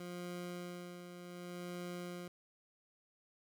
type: tone with tremolo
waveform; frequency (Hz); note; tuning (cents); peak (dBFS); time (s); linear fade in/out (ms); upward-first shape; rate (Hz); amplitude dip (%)
20% pulse; 176.8; F3; +22; -37; 0-2.28; 2; sine; 0.67; 55
effects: none